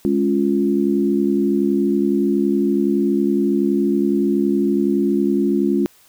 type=chord; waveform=sine; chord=Db major; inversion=second; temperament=equal; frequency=207.7 / 277.2 / 349.2 Hz; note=Ab3 / Db4 / F4; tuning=0 / 0 / 0 cents; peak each=-19 dBFS; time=0.05-5.86 s; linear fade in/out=0 ms; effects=white hiss -52 dBFS RMS until 6.08 s